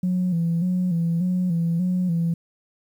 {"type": "tone with vibrato", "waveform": "sine", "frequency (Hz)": 174.61, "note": "F3", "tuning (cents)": 0, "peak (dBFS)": -18, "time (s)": [0.03, 2.34], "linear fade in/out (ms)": 5, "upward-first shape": "square", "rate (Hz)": 1.7, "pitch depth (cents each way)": 70, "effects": ["tanh soft clip ceiling -16 dBFS", "9-bit"]}